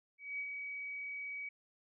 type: tone with ADSR envelope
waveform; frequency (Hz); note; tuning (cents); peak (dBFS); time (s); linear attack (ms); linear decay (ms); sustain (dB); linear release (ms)
sine; 2269; C#7; +40; -36; 0.18-1.49; 210; 66; -4; 5
effects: none